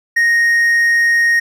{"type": "tone", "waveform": "triangle", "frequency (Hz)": 1864.7, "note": "A#6", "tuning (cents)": 0, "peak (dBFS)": -8, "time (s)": [0.16, 1.4], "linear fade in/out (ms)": 10, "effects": []}